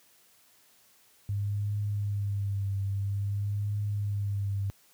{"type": "tone with vibrato", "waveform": "sine", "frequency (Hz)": 100.8, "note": "G2", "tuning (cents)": 49, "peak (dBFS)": -27, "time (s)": [1.29, 4.7], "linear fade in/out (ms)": 0, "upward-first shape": "triangle", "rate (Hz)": 0.5, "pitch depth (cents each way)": 46, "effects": ["white hiss -62 dBFS RMS until 4.93 s", "high-pass 60 Hz 12 dB/octave"]}